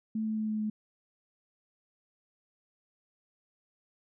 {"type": "tone with pitch steps", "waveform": "sine", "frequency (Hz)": [219.1, 217.8, 216.6, 215.3, 214.1], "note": ["A3", "A3", "A3", "A3", "A3"], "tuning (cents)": [-7, -17, -27, -37, -47], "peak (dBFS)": -29, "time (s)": [0.15, 0.7], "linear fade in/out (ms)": 5, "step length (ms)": 110, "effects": []}